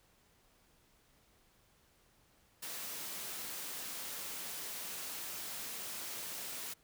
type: high-pass noise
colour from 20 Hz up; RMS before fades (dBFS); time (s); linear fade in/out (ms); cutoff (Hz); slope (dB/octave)
white; -43; 2.62-6.74; 10; 140; 12
effects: pink hiss -69 dBFS RMS until 6.83 s